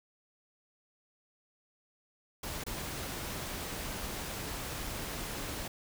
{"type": "noise with dropouts", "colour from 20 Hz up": "pink", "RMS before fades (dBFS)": -39, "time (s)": [2.43, 5.68], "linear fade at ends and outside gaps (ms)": 5, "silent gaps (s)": [2.638, 2.664], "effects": []}